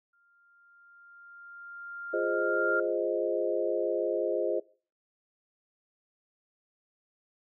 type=tone with exponential growth; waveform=sine; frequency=1396.9 Hz; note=F6; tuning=in tune; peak=-26 dBFS; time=0.13-2.8 s; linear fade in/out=5 ms; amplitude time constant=580 ms
type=chord; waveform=sine; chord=F minor seventh; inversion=none; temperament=equal; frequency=349.2 / 415.3 / 523.3 / 622.3 Hz; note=F4 / Ab4 / C5 / Eb5; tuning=0 / 0 / 0 / 0 cents; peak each=-32 dBFS; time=2.13-4.6 s; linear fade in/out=10 ms
effects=noise-tail reverb RT60 0.4 s tail -21 dB re dry